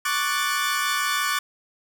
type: chord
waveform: sawtooth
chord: D major seventh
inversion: third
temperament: equal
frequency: 1108.7 / 1174.7 / 1480 / 1760 Hz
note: C#6 / D6 / F#6 / A6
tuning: 0 / 0 / 0 / 0 cents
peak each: -25 / -23 / -24 / -25 dBFS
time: 0.05-1.39 s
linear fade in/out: 5 ms
effects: none